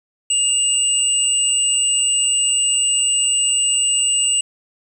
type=tone pair together; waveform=sine; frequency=2828 / 7976 Hz; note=F7 / B8; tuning=+21 / +16 cents; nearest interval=octave + tritone; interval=1795 cents; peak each=-19 / -16 dBFS; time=0.3-4.41 s; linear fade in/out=5 ms; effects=8-bit